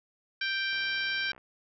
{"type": "harmonic tone", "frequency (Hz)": 784, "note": "G5", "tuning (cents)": 0, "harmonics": [2, 3, 4, 5, 6, 7], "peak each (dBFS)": [-31, -35, -37, -39, -41, -42], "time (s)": [0.41, 1.32], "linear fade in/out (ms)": 5}
{"type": "click train", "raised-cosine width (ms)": 0.5, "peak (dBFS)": -36, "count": 43, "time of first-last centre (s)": [0.73, 1.379], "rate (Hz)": 64.7}
{"effects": []}